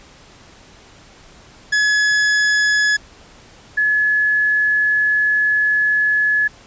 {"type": "tone pair in turn", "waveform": ["45% pulse", "sine"], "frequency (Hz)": [1697, 1705.5], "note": ["G#6", "G#6"], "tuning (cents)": [37, 46], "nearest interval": "unison", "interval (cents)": 9, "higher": "second", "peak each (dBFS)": -13, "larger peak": "neither", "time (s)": [[1.72, 2.97], [3.77, 6.48]], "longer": "second", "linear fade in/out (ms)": 10, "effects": ["pink hiss -45 dBFS RMS until 6.66 s", "resampled to 16000 Hz"]}